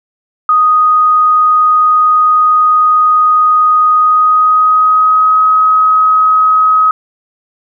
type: tone with pitch glide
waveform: sine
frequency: 1244.5 to 1268.4 Hz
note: D#6 to D#6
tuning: 0 to +33 cents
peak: -5 dBFS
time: 0.49-6.91 s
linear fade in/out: 2 ms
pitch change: +33 cents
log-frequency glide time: 3.96-5.42 s
effects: none